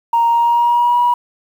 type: tone with pitch glide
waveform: sine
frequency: 932.3 to 966.9 Hz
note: A#5 to B5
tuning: 0 to -37 cents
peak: -9 dBFS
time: 0.13-1.14 s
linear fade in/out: 5 ms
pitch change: +63 cents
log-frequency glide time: 0.27-0.98 s
effects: tanh soft clip ceiling -6 dBFS + 7-bit